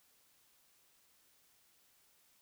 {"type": "silence", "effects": ["white hiss -70 dBFS RMS until 2.41 s"]}